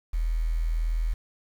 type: tone with quantisation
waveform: sine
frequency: 40.78 Hz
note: E1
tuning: 18 cents flat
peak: -23 dBFS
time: 0.13-1.14 s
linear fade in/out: 10 ms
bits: 8
effects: none